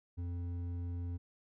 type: tone with hard clipping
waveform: sine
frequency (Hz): 87.4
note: F2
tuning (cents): +2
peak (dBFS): -38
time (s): 0.17-1.18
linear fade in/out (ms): 20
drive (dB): 7
effects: none